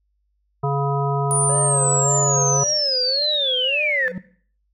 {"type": "harmonic tone", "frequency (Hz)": 140.1, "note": "C#3", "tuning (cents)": 19, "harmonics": [1, 3, 5, 7, 9], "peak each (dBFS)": [-20, -25, -27, -28, -30], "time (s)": [0.63, 2.64], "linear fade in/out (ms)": 10}
{"type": "linear sweep", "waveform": "sine", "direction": "down", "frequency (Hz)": [9620, 1715], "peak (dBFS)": -18, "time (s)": [1.31, 4.08], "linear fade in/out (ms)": 0}
{"type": "tone with vibrato", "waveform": "triangle", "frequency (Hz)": 551, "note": "C#5", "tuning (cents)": -11, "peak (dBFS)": -24, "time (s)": [1.49, 4.12], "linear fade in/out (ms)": 5, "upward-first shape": "sine", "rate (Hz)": 1.8, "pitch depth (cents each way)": 160}
{"type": "tone with exponential growth", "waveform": "triangle", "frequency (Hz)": 184.5, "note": "F#3", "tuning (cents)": -5, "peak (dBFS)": -20, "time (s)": [4.01, 4.18], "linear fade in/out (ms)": 2, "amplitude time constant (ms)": 36}
{"effects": ["noise-tail reverb RT60 0.5 s tail -17 dB re dry", "added 50 Hz sine -65 dBFS peak until 4.73 s"]}